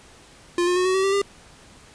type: tone with pitch steps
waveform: square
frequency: 349.2 / 357.2 / 365.3 / 373.6 / 382.1 / 390.8 / 399.7 Hz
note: F4 / F4 / F#4 / F#4 / G4 / G4 / G4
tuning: 0 / +39 / -22 / +17 / -44 / -5 / +34 cents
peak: -19 dBFS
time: 0.58-1.217 s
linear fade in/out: 2 ms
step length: 91 ms
effects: pink hiss -49 dBFS RMS until 1.94 s + resampled to 22050 Hz